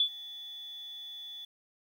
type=tone with ADSR envelope; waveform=sine; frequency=3453 Hz; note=A7; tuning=33 cents flat; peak=-21 dBFS; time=0-1.45 s; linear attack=3 ms; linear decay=83 ms; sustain=-20 dB; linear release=4 ms; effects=10-bit